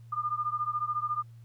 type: beating tone pair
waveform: sine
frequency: 1203 / 1217 Hz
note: D6 / D#6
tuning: +41 / -39 cents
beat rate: 14 Hz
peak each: -31 / -32 dBFS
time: 0.12-1.23 s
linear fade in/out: 10 ms
effects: added 116 Hz sine -47 dBFS peak until 1.44 s + pink hiss -70 dBFS RMS until 1.44 s